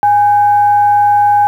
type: tone with frequency modulation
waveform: sine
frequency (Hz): 823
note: G#5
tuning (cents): -16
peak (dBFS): -6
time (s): 0.03-1.47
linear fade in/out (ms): 0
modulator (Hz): 719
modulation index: 0.26
effects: high-pass 150 Hz 12 dB/octave + 7-bit